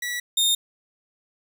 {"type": "tone pair in turn", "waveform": "sawtooth", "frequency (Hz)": [1945, 3661], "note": ["B6", "A#7"], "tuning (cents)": [-27, -32], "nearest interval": "major seventh", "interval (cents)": 1095, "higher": "second", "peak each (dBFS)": [-23, -15], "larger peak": "second", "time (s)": [[0.02, 0.2], [0.37, 0.55]], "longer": "neither", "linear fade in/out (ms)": 5, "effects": []}